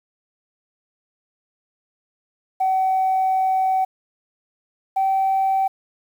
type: tone pair in turn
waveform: sine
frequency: 758 / 771.2 Hz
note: F#5 / G5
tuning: +42 / -28 cents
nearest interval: unison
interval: 30 cents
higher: second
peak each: -15 dBFS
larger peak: neither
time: 2.6-3.85 / 4.96-5.68 s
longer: first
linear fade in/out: 10 ms
effects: tanh soft clip ceiling -13 dBFS + 8-bit